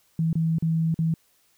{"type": "tone with dropouts", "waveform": "sine", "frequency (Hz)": 162.5, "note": "E3", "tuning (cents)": -24, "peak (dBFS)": -20, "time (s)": [0.19, 1.14], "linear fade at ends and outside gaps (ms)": 2, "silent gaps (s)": [[0.33, 0.354], [0.585, 0.624], [0.943, 0.989]], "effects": ["white hiss -64 dBFS RMS until 1.57 s"]}